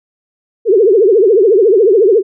sine tone with vibrato, 415.3 Hz, G#4, in tune, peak -5 dBFS, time 0.65-2.23 s, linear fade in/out 50 ms, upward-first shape triangle, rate 14 Hz, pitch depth 270 cents each way, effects none

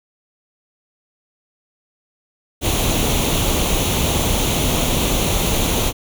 pink noise with comb filter, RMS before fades -18 dBFS, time 2.61-5.93 s, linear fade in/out 50 ms, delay 0.3 ms, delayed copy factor +0.6, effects none

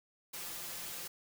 white noise with comb filter, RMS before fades -43 dBFS, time 0.33-1.08 s, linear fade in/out 10 ms, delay 5.8 ms, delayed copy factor +0.65, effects none

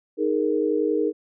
sine chord, D# suspended fourth, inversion none, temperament equal, 311.1 / 415.3 / 466.2 Hz, D#4 / G#4 / A#4, 0 / 0 / 0 cents, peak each -24 dBFS, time 0.17-1.13 s, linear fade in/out 50 ms, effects none

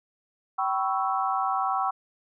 sine chord, C# half-diminished seventh, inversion second, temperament equal with one note detuned, 770.1 / 987.8 / 1108.7 / 1318.5 Hz, G5 / B5 / C#6 / E6, -31 / 0 / 0 / 0 cents, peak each -27 / -32 / -29 / -30 dBFS, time 0.58-1.91 s, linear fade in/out 10 ms, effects none

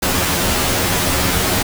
pink noise with comb filter, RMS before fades -17 dBFS, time 0.02-1.63 s, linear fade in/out 10 ms, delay 11 ms, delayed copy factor +1, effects none

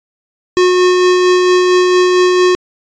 square tone with tremolo, 363.1 Hz, F#4, 33 cents flat, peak -7 dBFS, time 0.57-2.55 s, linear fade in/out 0 ms, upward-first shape sine, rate 4.4 Hz, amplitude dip 25%, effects resampled to 16000 Hz

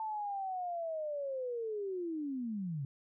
sine linear sweep, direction down, 887 to 130.81 Hz, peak -35 dBFS, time 0-2.85 s, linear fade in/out 2 ms, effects none

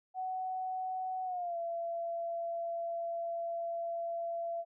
sine tone with pitch glide, 747 to 677.1 Hz, F#5 to E5, +16 to +46 cents, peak -34 dBFS, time 0.14-4.65 s, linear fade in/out 50 ms, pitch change -170 cents, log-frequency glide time 1.24-1.57 s, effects none

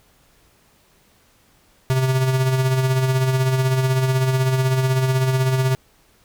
square tone with tremolo, 130.81 Hz, C3, in tune, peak -15 dBFS, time 1.9-5.75 s, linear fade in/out 0 ms, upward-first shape sine, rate 16 Hz, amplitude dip 45%, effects pink hiss -57 dBFS RMS until 6.24 s

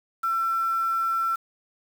sine tone with quantisation, 1345 Hz, E6, 34 cents sharp, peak -22 dBFS, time 0.23-1.36 s, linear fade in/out 10 ms, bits 7, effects none

